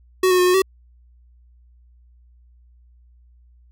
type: tone with pitch steps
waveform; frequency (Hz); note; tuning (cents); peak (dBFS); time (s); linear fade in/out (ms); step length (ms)
square; 372.7 / 364.7 / 360.8 / 363.1 / 381.9; F#4 / F#4 / F#4 / F#4 / G4; +13 / -25 / -44 / -33 / -45; -14; 0.23-0.62; 5; 78
effects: added 60 Hz sine -49 dBFS peak until 3.71 s